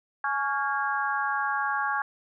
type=harmonic tone with a mistuned harmonic; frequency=279.8 Hz; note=C#4; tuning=16 cents sharp; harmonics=3 / 4 / 5 / 6; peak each=-30 / -30 / -32 / -30 dBFS; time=0.24-2.02 s; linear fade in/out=2 ms; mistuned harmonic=6; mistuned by=-44 cents; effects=none